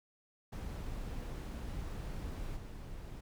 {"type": "noise with level steps", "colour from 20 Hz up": "brown", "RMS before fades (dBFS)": [-41, -46], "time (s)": [0.52, 3.21], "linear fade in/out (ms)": 10, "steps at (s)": 2.56, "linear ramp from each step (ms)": 10, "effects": []}